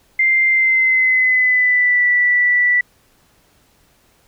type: tone with pitch glide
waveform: sine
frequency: 2093 to 1964.2 Hz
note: C7 to B6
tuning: 0 to -10 cents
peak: -11 dBFS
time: 0.19-2.81 s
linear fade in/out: 5 ms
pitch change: -110 cents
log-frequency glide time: 0.48-2.05 s
effects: pink hiss -56 dBFS RMS until 4.27 s